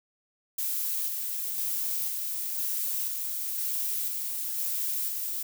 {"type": "noise with tremolo", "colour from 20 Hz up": "violet", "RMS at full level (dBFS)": -30, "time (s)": [0.58, 5.43], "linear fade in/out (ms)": 5, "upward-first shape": "square", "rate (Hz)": 1, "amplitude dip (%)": 25, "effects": []}